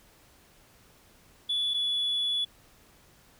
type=tone pair in turn; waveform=sine; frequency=3436 / 3421 Hz; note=A7 / A7; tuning=-42 / -49 cents; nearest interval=unison; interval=7 cents; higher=first; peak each=-24 / -24 dBFS; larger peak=neither; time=1.49-1.74 / 1.74-2.45 s; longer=second; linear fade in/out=10 ms; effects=tanh soft clip ceiling -23 dBFS + pink hiss -59 dBFS RMS until 3.39 s